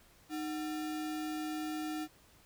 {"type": "tone with sample-and-hold", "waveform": "sine", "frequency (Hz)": 308.9, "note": "D#4", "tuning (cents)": -12, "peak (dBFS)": -35, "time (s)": [0.29, 2.08], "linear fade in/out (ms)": 50, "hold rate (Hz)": 1050, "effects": ["pink hiss -63 dBFS RMS until 2.45 s"]}